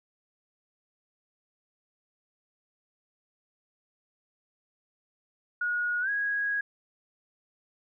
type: tone with pitch glide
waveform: sine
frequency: 1447 to 1652.6 Hz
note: F#6 to G#6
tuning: -39 to -9 cents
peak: -26 dBFS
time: 5.61-6.61 s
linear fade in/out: 5 ms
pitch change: +230 cents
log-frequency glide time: 6.01-6.1 s
effects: none

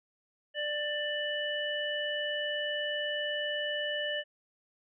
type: harmonic tone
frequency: 592 Hz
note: D5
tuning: 14 cents sharp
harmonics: 1 / 3 / 5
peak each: -35 / -35 / -35 dBFS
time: 0.54-4.24 s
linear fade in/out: 50 ms
effects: none

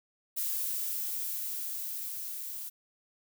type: noise with level ramp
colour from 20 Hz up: violet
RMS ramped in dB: -32 to -40 dBFS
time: 0.36-2.7 s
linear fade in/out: 20 ms
effects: none

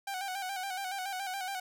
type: tone with vibrato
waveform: sawtooth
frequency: 765 Hz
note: G5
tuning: 42 cents flat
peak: -31 dBFS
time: 0.07-1.6 s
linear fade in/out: 5 ms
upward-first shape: square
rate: 7.1 Hz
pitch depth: 58 cents each way
effects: none

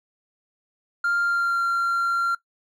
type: tone with pitch glide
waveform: triangle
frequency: 1396.9 to 1378.5 Hz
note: F6 to F6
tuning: 0 to -23 cents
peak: -17 dBFS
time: 1.04-2.35 s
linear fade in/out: 5 ms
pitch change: -23 cents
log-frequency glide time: 1.22-1.62 s
effects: noise-tail reverb RT60 0.1 s tail -20 dB re dry + tanh soft clip ceiling -14 dBFS

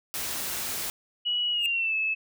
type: noise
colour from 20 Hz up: white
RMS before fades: -32 dBFS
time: 0.14-0.9 s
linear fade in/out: 0 ms
type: tone with pitch glide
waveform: sine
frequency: 2924 to 2605 Hz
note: F#7 to E7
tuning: -21 to -21 cents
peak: -24 dBFS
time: 1.25-2.15 s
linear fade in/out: 20 ms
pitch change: -200 cents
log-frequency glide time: 1.51-1.95 s
type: tone with exponential growth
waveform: square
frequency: 2637 Hz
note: E7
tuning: in tune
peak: -24 dBFS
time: 1.58-1.66 s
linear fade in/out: 1 ms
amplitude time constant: 16 ms
effects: none

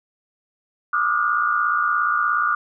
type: tone cluster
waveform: sine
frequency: 1186 / 1243 / 1358 / 1435 Hz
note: D6 / D#6 / F6 / F6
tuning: +17 / -2 / -49 / +47 cents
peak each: -21 / -26 / -28 / -21 dBFS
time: 0.93-2.55 s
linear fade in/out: 5 ms
effects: none

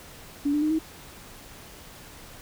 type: tone with pitch steps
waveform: sine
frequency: 286.3 / 296.4 / 306.8 / 317.7 Hz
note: D4 / D4 / D#4 / D#4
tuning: -44 / +16 / -24 / +36 cents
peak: -21 dBFS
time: 0.45-0.79 s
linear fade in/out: 10 ms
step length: 85 ms
effects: pink hiss -46 dBFS RMS until 2.41 s

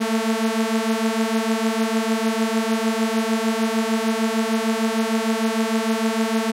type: beating tone pair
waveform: sawtooth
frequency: 220 / 226.6 Hz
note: A3 / A#3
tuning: 0 / -49 cents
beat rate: 6.6 Hz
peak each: -18 dBFS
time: 0-6.52 s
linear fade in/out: 20 ms
effects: low-pass 12000 Hz 12 dB/octave

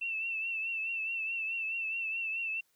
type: tone with vibrato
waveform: sine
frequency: 2673 Hz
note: E7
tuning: 23 cents sharp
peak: -32 dBFS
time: 0.01-2.61 s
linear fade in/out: 10 ms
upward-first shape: triangle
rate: 4.7 Hz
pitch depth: 57 cents each way
effects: white hiss -73 dBFS RMS until 2.75 s

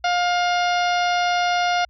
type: harmonic tone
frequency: 708 Hz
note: F5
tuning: 23 cents sharp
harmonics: 1 / 2 / 3 / 4 / 5 / 6 / 7 / 8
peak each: -19 / -25 / -29 / -31 / -33 / -35 / -36 / -37 dBFS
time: 0.04-1.85 s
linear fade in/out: 5 ms
effects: added 60 Hz sine -52 dBFS peak until 1.89 s

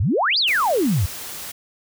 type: exponential two-way sweep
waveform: sine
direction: up then down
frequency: 77.8 to 4975 to 77.8 Hz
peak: -16 dBFS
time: 0-1.06 s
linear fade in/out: 5 ms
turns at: 0.38 s
type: noise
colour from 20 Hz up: white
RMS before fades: -33 dBFS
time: 0.47-1.52 s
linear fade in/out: 10 ms
effects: none

